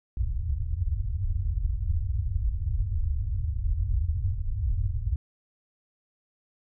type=low-pass noise; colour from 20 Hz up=white; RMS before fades=-27 dBFS; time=0.17-5.16 s; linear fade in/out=2 ms; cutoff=100 Hz; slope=48 dB/octave; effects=none